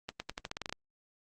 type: accelerating click train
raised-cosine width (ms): 0.2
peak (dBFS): -19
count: 11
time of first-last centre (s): 0.09-0.726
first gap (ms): 110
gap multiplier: 0.87
effects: Opus 32 kbps